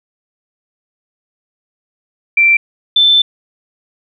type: tone pair in turn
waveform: sine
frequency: 2349 / 3535 Hz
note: D7 / A7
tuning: 0 / +7 cents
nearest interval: perfect fifth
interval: 707 cents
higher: second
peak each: -6 dBFS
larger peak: neither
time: 2.37-2.57 / 2.96-3.22 s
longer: second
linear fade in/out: 5 ms
effects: none